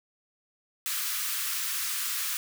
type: high-pass noise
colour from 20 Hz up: white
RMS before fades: -31 dBFS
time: 0.86-2.37 s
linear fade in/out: 0 ms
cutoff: 1100 Hz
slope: 48 dB/octave
effects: none